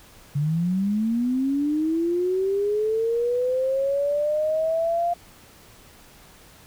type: linear sweep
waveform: sine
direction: up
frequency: 140.2 to 698.5 Hz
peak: -20 dBFS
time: 0.35-5.14 s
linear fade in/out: 10 ms
effects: pink hiss -50 dBFS RMS until 6.66 s